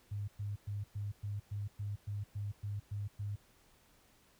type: tone bursts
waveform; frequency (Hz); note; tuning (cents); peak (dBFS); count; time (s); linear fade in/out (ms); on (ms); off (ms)
sine; 102.3; G#2; -26; -36; 12; 0.11-3.36; 10; 170; 110
effects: pink hiss -67 dBFS RMS until 4.39 s